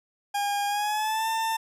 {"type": "tone with pitch glide", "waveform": "40% pulse", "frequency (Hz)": [812, 895.8], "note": ["G#5", "A5"], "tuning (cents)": [-39, 31], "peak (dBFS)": -24, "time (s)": [0.34, 1.57], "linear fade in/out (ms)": 10, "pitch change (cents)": 170, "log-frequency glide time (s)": [0.67, 1.28], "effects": ["resampled to 32000 Hz"]}